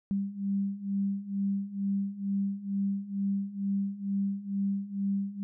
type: beating tone pair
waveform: sine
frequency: 196.6 / 198.8 Hz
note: G3 / G3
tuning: +5 / +25 cents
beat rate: 2.2 Hz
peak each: -33 / -30 dBFS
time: 0.11-5.43 s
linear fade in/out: 0 ms
effects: none